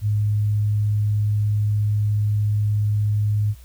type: tone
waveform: sine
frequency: 104.8 Hz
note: G#2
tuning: 16 cents sharp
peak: -17 dBFS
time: 0.01-3.55 s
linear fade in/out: 50 ms
effects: added 60 Hz sine -41 dBFS peak until 3.64 s + white hiss -54 dBFS RMS until 3.64 s